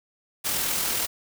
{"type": "noise with amplitude modulation", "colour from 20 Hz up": "white", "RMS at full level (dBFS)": -25, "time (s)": [0.44, 1.07], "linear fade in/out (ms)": 20, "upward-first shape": "sine", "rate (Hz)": 41.4, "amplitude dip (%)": 30, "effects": []}